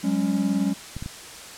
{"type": "chord", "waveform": "triangle", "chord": "F# suspended second", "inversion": "none", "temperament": "equal with one note detuned", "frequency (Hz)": [185, 203.6, 277.2], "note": ["F#3", "G#3", "C#4"], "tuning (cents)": [0, -34, 0], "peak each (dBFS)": [-24, -22, -23], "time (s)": [0.03, 0.74], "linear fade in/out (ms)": 20}
{"type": "clicks", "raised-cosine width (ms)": 5, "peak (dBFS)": -20, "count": 3, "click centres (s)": [0.966, 1.025, 1.061]}
{"effects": ["white hiss -40 dBFS RMS until 1.57 s", "low-pass 9000 Hz 12 dB/octave"]}